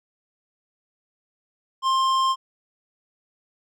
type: tone with hard clipping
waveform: triangle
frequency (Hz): 1056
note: C6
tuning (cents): +16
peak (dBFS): -20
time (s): 1.82-2.36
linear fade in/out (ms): 50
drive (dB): 15
effects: none